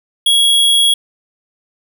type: tone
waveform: square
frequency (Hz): 3322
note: G#7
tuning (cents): 0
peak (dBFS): -9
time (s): 0.26-0.94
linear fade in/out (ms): 5
effects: none